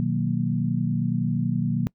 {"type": "chord", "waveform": "sine", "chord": "B major seventh", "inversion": "none", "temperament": "equal", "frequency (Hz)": [123.47, 155.56, 185, 233.1], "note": ["B2", "D#3", "F#3", "A#3"], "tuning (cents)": [0, 0, 0, 0], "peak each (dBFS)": -27, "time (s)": [0, 1.87], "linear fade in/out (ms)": 0, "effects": ["noise-tail reverb RT60 0.1 s tail -24 dB re dry"]}